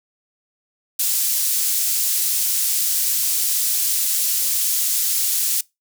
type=high-pass noise; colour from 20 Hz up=pink; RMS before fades=-20 dBFS; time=0.99-5.61 s; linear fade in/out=5 ms; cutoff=7200 Hz; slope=12 dB/octave; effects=noise-tail reverb RT60 0.2 s tail -23 dB re dry